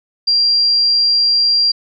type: tone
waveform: sine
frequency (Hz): 4754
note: D8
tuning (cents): +20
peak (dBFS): -10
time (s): 0.27-1.72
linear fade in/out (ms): 10
effects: none